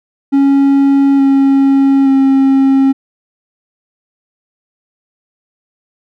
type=tone with pitch steps; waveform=triangle; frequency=276.6 / 273.3 / 270 Hz; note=C#4 / C#4 / C#4; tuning=-4 / -24 / -45 cents; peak=-4 dBFS; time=0.32-2.93 s; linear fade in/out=20 ms; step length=870 ms; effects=none